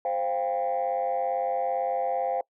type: chord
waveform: sine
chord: C suspended fourth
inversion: none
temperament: equal with one note detuned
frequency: 523.3 / 698.5 / 796.3 Hz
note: C5 / F5 / G5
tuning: 0 / 0 / +27 cents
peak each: -28 dBFS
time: 0.05-2.41 s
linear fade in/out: 2 ms
effects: noise-tail reverb RT60 0.1 s tail -24 dB re dry + tanh soft clip ceiling -19 dBFS